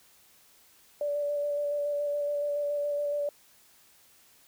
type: tone with vibrato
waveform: sine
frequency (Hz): 581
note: D5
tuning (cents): -19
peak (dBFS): -27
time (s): 1.01-3.29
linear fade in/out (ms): 2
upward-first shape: square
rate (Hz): 7.1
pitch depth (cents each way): 12
effects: white hiss -60 dBFS RMS until 4.47 s